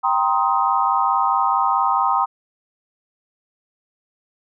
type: chord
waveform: sine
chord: C minor seventh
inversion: second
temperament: just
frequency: 784.9 / 941.9 / 1046.5 / 1255.8 Hz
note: G5 / Bb5 / C6 / Eb6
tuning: +2 / +18 / 0 / +16 cents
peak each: -21 dBFS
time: 0.03-2.26 s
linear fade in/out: 20 ms
effects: none